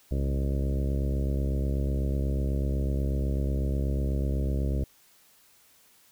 harmonic tone with a mistuned harmonic, 68.1 Hz, C#2, 30 cents flat, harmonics 1 / 2 / 3 / 4 / 5 / 6 / 7 / 8 / 9, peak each -26 / -32 / -36 / -38 / -40 / -42 / -43 / -44 / -45 dBFS, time 0.11-4.84 s, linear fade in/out 5 ms, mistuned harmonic 1, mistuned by -63 cents, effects white hiss -60 dBFS RMS until 6.11 s

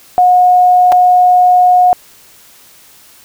sine tone with dropouts, 724 Hz, F#5, 38 cents flat, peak -4 dBFS, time 0.18-1.93 s, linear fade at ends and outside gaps 0 ms, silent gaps 0.92-0.924 s, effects white hiss -42 dBFS RMS until 3.24 s

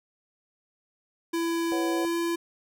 square tone with pitch glide, 334.2 to 338.5 Hz, E4 to E4, +24 to +46 cents, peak -26 dBFS, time 1.33-2.36 s, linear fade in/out 10 ms, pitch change +22 cents, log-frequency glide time 1.89-2.16 s
sine chord, B suspended second, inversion none, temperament equal, 493.9 / 554.4 / 740 Hz, B4 / C#5 / F#5, 0 / 0 / 0 cents, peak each -35 dBFS, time 1.72-2.05 s, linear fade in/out 0 ms
effects none

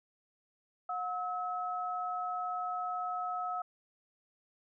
sine tone pair together, 724 / 1290 Hz, F#5 / E6, -38 / -38 cents, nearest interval minor seventh, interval 1000 cents, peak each -36 / -36 dBFS, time 0.89-3.62 s, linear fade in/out 5 ms, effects none

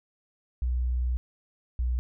sine tone pair in turn, 61.74 / 61.31 Hz, B1 / B1, 0 / -12 cents, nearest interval unison, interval 12 cents, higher first, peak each -24 dBFS, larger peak neither, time 0.62-1.17 / 1.79-1.99 s, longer first, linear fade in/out 0 ms, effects none

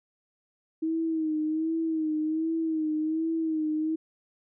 sine tone with vibrato, 317.1 Hz, D#4, 33 cents sharp, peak -25 dBFS, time 0.82-3.96 s, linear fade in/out 10 ms, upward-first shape sine, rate 1.3 Hz, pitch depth 52 cents each way, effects none

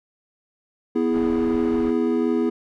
triangle chord, E major, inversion second, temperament equal, 246.9 / 329.6 / 415.3 Hz, B3 / E4 / G#4, 0 / 0 / 0 cents, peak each -20 / -21 / -22 dBFS, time 0.95-2.5 s, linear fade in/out 10 ms
pink low-pass noise, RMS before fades -36 dBFS, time 1.11-1.94 s, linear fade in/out 50 ms, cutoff 1400 Hz, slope 12 dB/octave
effects none

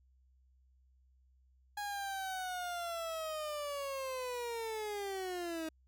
30% pulse linear sweep, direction down, 828 to 314.3 Hz, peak -35 dBFS, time 1.77-5.69 s, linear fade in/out 5 ms, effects added 64 Hz sine -65 dBFS peak until 5.87 s

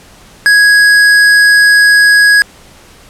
sine tone with hard clipping, 1661.2 Hz, G#6, in tune, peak -5 dBFS, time 0.46-2.42 s, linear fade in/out 0 ms, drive 12 dB, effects pink hiss -39 dBFS RMS until 3.09 s + low-pass 11000 Hz 12 dB/octave

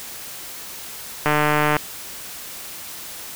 click train, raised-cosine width 0.5 ms, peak -3 dBFS, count 77, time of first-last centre 1.26-1.767 s, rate 150 Hz, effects white hiss -35 dBFS RMS until 3.35 s

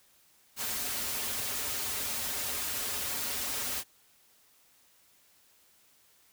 white noise with comb filter, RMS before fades -34 dBFS, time 0.56-3.84 s, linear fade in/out 50 ms, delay 6 ms, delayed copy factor -0.9, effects white hiss -64 dBFS RMS until 6.32 s

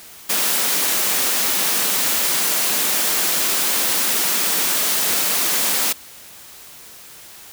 white high-pass noise, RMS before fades -19 dBFS, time 0.29-5.93 s, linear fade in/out 10 ms, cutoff 160 Hz, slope 48 dB/octave, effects white hiss -41 dBFS RMS until 7.52 s

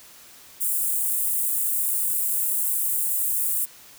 white high-pass noise, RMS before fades -24 dBFS, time 0.6-3.66 s, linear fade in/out 20 ms, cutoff 8100 Hz, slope 48 dB/octave, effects white hiss -48 dBFS RMS until 3.98 s

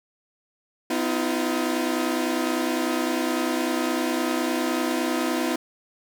sawtooth tone cluster, 252.2 / 315.8 / 345.7 Hz, B3 / D#4 / F4, +36 / +26 / -18 cents, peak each -23 / -23 / -24 dBFS, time 0.9-5.56 s, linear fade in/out 5 ms, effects none

